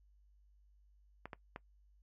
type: clicks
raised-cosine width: 0.5 ms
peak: -29 dBFS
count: 3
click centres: 1.256 / 1.332 / 1.561 s
effects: noise-tail reverb RT60 0.1 s tail -20 dB re dry + added 50 Hz sine -64 dBFS peak until 2.02 s